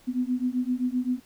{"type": "beating tone pair", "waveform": "sine", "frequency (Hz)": [246.9, 254.6], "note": ["B3", "C4"], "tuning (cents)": [0, -47], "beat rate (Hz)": 7.7, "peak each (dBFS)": -27, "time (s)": [0.07, 1.2], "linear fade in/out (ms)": 20, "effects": ["pink hiss -57 dBFS RMS until 1.25 s"]}